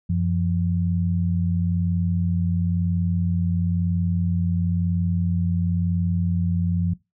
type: tone pair together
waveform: sine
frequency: 91.91 / 172.9 Hz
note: F#2 / F3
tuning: -11 / -17 cents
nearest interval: major seventh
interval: 1094 cents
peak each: -22 dBFS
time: 0.09-6.94 s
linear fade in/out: 10 ms
effects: noise-tail reverb RT60 0.2 s tail -19 dB re dry